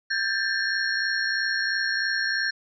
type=tone cluster; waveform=sine; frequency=1582 / 1645 / 1769 / 4296 / 5550 Hz; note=G6 / G#6 / A6 / C8 / F8; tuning=+15 / -17 / +9 / +45 / -12 cents; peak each=-27 / -32 / -28 / -31 / -34 dBFS; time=0.1-2.51 s; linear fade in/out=10 ms; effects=none